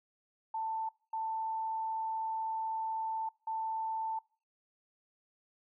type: tone bursts at uneven times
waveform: sine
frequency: 888 Hz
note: A5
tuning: 16 cents sharp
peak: -33 dBFS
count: 3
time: 0.54-0.89 / 1.13-3.29 / 3.47-4.19 s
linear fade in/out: 5 ms
effects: noise-tail reverb RT60 0.4 s tail -23 dB re dry